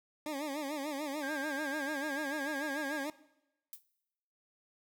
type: tone with vibrato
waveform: 20% pulse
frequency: 289.4 Hz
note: D4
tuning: 25 cents flat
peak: -31 dBFS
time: 0.26-3.1 s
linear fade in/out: 2 ms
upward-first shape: sine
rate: 6.8 Hz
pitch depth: 120 cents each way
type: tone with pitch glide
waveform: sine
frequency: 1600 to 1628.9 Hz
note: G6 to G#6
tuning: +35 to -34 cents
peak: -38 dBFS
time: 1.22-3.05 s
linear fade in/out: 20 ms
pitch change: +31 cents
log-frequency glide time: 1.41-2.38 s
type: noise with exponential decay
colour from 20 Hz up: violet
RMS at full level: -42 dBFS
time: 3.73-3.84 s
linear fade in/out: 0 ms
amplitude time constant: 22 ms
effects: noise-tail reverb RT60 0.9 s tail -19 dB re dry